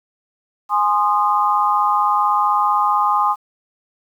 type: chord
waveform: sine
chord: Ab major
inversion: none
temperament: equal with one note detuned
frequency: 830.6 / 1046.5 / 1230.9 Hz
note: Ab5 / C6 / Eb6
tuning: 0 / 0 / -19 cents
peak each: -18 dBFS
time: 0.69-3.36 s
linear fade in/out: 50 ms
effects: 8-bit